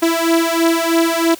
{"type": "beating tone pair", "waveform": "sawtooth", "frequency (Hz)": [330.1, 333.2], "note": ["E4", "E4"], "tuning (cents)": [2, 19], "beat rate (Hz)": 3.1, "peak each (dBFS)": -12, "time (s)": [0.02, 1.35], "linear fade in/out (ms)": 10, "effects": ["white hiss -38 dBFS RMS until 1.39 s"]}